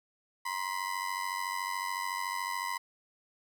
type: ring-modulated tone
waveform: 30% pulse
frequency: 1001 Hz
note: B5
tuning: 23 cents sharp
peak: -27 dBFS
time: 0.45-2.78 s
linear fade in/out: 10 ms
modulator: 46.9 Hz
effects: none